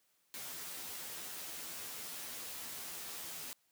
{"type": "noise with comb filter", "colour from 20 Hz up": "white", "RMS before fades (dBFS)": -45, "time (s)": [0.34, 3.53], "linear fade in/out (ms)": 0, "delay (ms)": 12, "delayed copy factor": 0.8, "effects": ["white hiss -75 dBFS RMS until 3.71 s", "high-pass 100 Hz 12 dB/octave"]}